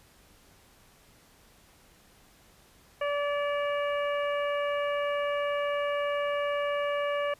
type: harmonic tone with a mistuned harmonic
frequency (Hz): 577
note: D5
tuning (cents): -31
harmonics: 1 / 2 / 3 / 4 / 5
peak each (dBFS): -28 / -34 / -38 / -40 / -42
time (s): 3.01-7.34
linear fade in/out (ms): 5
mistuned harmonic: 5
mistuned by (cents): -20
effects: pink hiss -59 dBFS RMS until 7.39 s + resampled to 32000 Hz